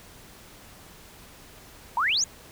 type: exponential sweep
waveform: sine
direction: up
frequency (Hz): 880 to 7040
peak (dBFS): -21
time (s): 1.97-2.24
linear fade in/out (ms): 2
effects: pink hiss -49 dBFS RMS until 2.51 s